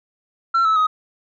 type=tone with pitch steps; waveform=sine; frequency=1352 / 1304.4 / 1258.5 Hz; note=E6 / E6 / D#6; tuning=+43 / -19 / +19 cents; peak=-11 dBFS; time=0.54-0.87 s; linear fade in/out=10 ms; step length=110 ms; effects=tanh soft clip ceiling -13 dBFS